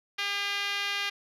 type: tone with band-pass filter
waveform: 5% pulse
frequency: 402.9 Hz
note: G4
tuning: 48 cents sharp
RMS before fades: -31 dBFS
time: 0.18-1.1 s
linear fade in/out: 10 ms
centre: 2400 Hz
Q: 1
effects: none